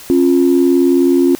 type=tone pair together; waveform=sine; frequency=270.9 / 350.3 Hz; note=C#4 / F4; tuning=-40 / +5 cents; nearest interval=major third; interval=445 cents; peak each=-10 dBFS; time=0.1-1.35 s; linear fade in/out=0 ms; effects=tanh soft clip ceiling -1 dBFS + white hiss -35 dBFS RMS until 1.39 s